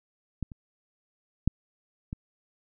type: clicks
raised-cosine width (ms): 5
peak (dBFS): -18 / -30 / -9 / -21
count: 4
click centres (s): 0.427 / 0.518 / 1.476 / 2.129
effects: none